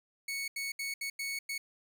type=tone bursts at uneven times; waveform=sawtooth; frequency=2217 Hz; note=C#7; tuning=in tune; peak=-31 dBFS; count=6; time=0.28-0.48 / 0.56-0.72 / 0.79-0.94 / 1.01-1.1 / 1.19-1.39 / 1.49-1.58 s; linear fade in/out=5 ms; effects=none